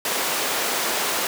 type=high-pass noise; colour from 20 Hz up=pink; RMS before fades=-24 dBFS; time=0.05-1.27 s; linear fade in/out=2 ms; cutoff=450 Hz; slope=12 dB/octave; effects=none